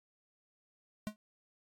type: tone with exponential decay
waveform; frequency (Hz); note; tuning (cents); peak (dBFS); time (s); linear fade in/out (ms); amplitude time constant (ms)
square; 212.4; G#3; +39; -32; 1.07-1.16; 0; 19
effects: AAC 48 kbps